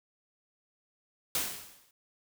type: noise with exponential decay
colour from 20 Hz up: white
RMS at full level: -28 dBFS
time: 1.35-1.91 s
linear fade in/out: 2 ms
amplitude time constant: 120 ms
effects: none